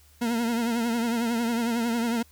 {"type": "tone with vibrato", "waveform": "40% pulse", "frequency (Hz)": 233.1, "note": "A#3", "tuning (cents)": 0, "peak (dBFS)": -23, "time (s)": [0.21, 2.23], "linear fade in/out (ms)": 10, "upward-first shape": "triangle", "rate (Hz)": 11, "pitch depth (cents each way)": 74, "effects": ["added 74 Hz sine -56 dBFS peak until 2.31 s", "white hiss -59 dBFS RMS until 2.31 s"]}